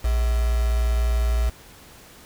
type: tone with quantisation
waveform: sine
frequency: 58.27 Hz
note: A#1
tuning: in tune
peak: -18 dBFS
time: 0.04-1.5 s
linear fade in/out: 10 ms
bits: 5
effects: pink hiss -47 dBFS RMS until 2.25 s